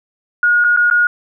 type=tone with dropouts; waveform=sine; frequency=1440 Hz; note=F#6; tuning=47 cents flat; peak=-9 dBFS; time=0.43-1.07 s; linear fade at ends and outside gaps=2 ms; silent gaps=0.641-0.645 / 0.764-0.772 / 0.901-0.911 s; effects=none